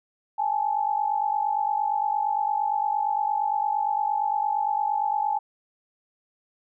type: tone pair together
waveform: sine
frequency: 819 / 867.7 Hz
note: G#5 / A5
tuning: -24 / -24 cents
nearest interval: minor second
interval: 100 cents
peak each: -25 dBFS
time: 0.38-5.39 s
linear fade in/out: 10 ms
effects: none